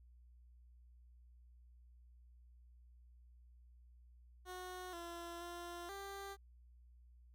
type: tone with pitch steps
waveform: 15% pulse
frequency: 365.4 / 342 / 346.8 / 395.1 Hz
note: F#4 / F4 / F4 / G4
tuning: -22 / -36 / -12 / +14 cents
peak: -40 dBFS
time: 4.45-6.37 s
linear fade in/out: 50 ms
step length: 480 ms
effects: added 60 Hz sine -60 dBFS peak until 7.34 s